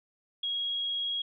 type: tone with vibrato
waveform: sine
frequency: 3299 Hz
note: G#7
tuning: 12 cents flat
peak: -29 dBFS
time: 0.43-1.22 s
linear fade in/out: 5 ms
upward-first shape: sine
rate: 20 Hz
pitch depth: 9 cents each way
effects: none